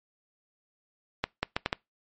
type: accelerating click train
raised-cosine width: 0.3 ms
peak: -10 dBFS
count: 5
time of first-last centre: 1.24-1.729 s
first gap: 190 ms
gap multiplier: 0.71
effects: noise-tail reverb RT60 0.2 s tail -24 dB re dry + MP3 32 kbps